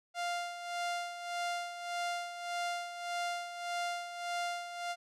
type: tone with tremolo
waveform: sawtooth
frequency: 698.5 Hz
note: F5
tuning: in tune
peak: -29 dBFS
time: 0.14-4.96 s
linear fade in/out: 50 ms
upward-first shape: sine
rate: 1.7 Hz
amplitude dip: 65%
effects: low-pass 8000 Hz 12 dB/octave